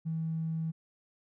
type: tone with tanh clipping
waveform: triangle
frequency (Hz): 161.6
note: E3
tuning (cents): -34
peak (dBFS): -30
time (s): 0.05-0.72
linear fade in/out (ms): 20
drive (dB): 2
effects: none